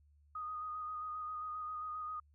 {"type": "tone with vibrato", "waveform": "sine", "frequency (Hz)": 1241, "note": "D#6", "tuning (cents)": -5, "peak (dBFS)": -39, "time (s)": [0.35, 2.2], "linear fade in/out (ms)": 5, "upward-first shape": "square", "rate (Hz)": 7.5, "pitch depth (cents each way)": 18, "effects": ["added 73 Hz sine -64 dBFS peak until 2.34 s"]}